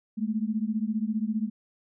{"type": "beating tone pair", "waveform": "sine", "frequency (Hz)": [210.8, 225.8], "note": ["G#3", "A3"], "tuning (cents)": [26, 45], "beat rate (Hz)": 15, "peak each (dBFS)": [-28, -29], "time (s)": [0.17, 1.5], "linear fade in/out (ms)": 20, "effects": []}